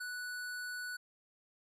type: tone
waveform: square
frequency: 1480 Hz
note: F#6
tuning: in tune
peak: -40 dBFS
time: 0-0.97 s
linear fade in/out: 10 ms
effects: resampled to 32000 Hz